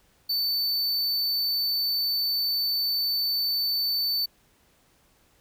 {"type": "tone", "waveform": "square", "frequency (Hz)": 4526, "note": "C#8", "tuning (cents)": 35, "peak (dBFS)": -24, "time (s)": [0.29, 4.26], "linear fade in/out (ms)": 10, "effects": ["pink hiss -63 dBFS RMS until 5.4 s"]}